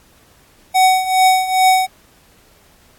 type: tone with tremolo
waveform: square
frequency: 750 Hz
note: F#5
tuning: 23 cents sharp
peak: -8 dBFS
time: 0.74-1.87 s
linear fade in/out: 20 ms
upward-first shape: triangle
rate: 2.4 Hz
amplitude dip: 80%
effects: pink hiss -51 dBFS RMS until 2.98 s + AAC 64 kbps